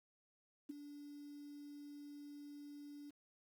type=tone with ADSR envelope; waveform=sine; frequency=290 Hz; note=D4; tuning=22 cents flat; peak=-40 dBFS; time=0.69-3.11 s; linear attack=11 ms; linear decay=13 ms; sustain=-10 dB; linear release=16 ms; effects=11-bit